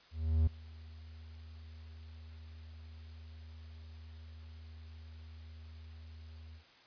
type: tone with ADSR envelope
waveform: triangle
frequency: 79.3 Hz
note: D#2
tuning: 33 cents sharp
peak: -22 dBFS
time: 0.11-6.64 s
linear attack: 360 ms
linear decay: 5 ms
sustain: -24 dB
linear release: 96 ms
effects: white hiss -61 dBFS RMS until 6.86 s + resampled to 11025 Hz